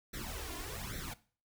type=noise with flanger; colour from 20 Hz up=pink; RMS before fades=-42 dBFS; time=0.13-1.14 s; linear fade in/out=10 ms; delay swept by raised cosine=0.51 to 2.91 ms; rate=1.2 Hz; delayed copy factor=+0.9; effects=noise-tail reverb RT60 0.4 s tail -18 dB re dry